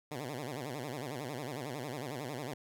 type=tone with vibrato; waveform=10% pulse; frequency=135.5 Hz; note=C#3; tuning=39 cents flat; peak=-30 dBFS; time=0.11-2.54 s; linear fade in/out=5 ms; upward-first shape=sine; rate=11 Hz; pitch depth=220 cents each way; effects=none